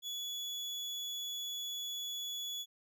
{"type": "tone", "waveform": "35% pulse", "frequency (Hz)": 3404, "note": "G#7", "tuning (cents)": 42, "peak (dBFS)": -36, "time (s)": [0.02, 2.66], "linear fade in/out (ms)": 50, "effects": []}